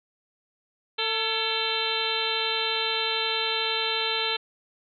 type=harmonic tone with a mistuned harmonic; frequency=447.2 Hz; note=A4; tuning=28 cents sharp; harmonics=1 / 2 / 3 / 4 / 5 / 6 / 7 / 8 / 9; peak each=-33 / -34 / -35 / -37 / -35 / -33 / -31 / -32 / -31 dBFS; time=0.98-4.37 s; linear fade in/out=10 ms; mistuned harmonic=4; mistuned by=-74 cents; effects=none